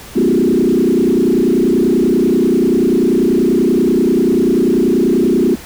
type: tone with frequency modulation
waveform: sine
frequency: 302.3 Hz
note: D#4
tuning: 50 cents flat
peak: -9 dBFS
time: 0.15-5.56 s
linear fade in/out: 20 ms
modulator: 30.3 Hz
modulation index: 3.1
effects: added 60 Hz sine -42 dBFS peak until 5.65 s + pink hiss -34 dBFS RMS until 5.65 s